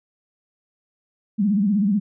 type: tone with vibrato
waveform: sine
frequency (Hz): 202.7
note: G#3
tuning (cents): -42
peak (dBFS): -16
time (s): 1.38-2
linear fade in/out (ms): 20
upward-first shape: sine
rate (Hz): 16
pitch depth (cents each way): 130
effects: none